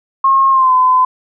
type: tone with pitch glide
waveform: sine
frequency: 1078 to 1018.7 Hz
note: C#6 to C6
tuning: -49 to -47 cents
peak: -7 dBFS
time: 0.24-1.05 s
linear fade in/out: 5 ms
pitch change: -98 cents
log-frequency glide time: 0.5-0.73 s
effects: none